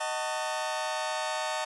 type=chord; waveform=sawtooth; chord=D# half-diminished seventh; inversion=none; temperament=just; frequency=622.3 / 746.7 / 896 / 1120.1 Hz; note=D#5 / F#5 / A5 / C#6; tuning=0 / +16 / +31 / +18 cents; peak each=-30 / -33 / -30 / -36 dBFS; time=0-1.65 s; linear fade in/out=10 ms; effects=resampled to 24000 Hz + 10-bit